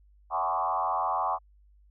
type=tone with frequency modulation; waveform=sine; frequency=930 Hz; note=A#5; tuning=4 cents flat; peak=-25 dBFS; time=0.3-1.39 s; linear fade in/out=50 ms; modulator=86 Hz; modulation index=2.9; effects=added 50 Hz sine -56 dBFS peak until 1.9 s